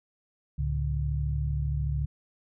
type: tone cluster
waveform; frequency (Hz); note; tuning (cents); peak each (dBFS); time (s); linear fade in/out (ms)
sine; 68.8 / 109.8 / 143.2; C#2 / A2 / D3; -12 / -3 / -43; -28 / -36 / -30; 0.58-2.06; 10
effects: none